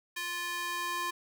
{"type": "tone with high-pass filter sweep", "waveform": "square", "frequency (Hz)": 349.2, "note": "F4", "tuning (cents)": 0, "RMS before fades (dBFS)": -35, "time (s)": [0.16, 1.11], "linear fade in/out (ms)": 10, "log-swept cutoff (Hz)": [1800, 1000], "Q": 1.4, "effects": []}